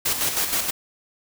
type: noise with tremolo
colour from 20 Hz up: white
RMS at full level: -22 dBFS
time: 0.05-0.71 s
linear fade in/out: 10 ms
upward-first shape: square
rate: 6.3 Hz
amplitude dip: 50%
effects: none